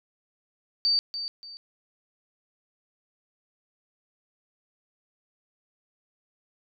sine tone with echo, 4611 Hz, D8, 33 cents flat, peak -20 dBFS, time 0.85-0.99 s, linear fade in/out 0 ms, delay 290 ms, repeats 2, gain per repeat -10 dB, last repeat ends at 1.57 s, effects none

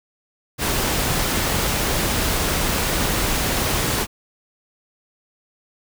pink noise, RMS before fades -21 dBFS, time 0.58-4.07 s, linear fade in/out 50 ms, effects none

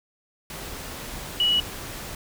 sine tone in noise, 2931 Hz, F#7, 17 cents flat, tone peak -18 dBFS, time 1.4-1.6 s, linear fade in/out 2 ms, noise pink, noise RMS -36 dBFS, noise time 0.5-2.15 s, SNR +15 dB, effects none

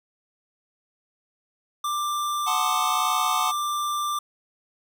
square tone, 1183 Hz, D6, 12 cents sharp, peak -25 dBFS, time 1.84-4.19 s, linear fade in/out 5 ms
square chord, F# diminished seventh, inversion none, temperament equal, 740 / 880 / 1046.5 / 1244.5 Hz, F#5 / A5 / C6 / Eb6, 0 / 0 / 0 / 0 cents, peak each -30 dBFS, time 2.46-3.52 s, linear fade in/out 20 ms
effects none

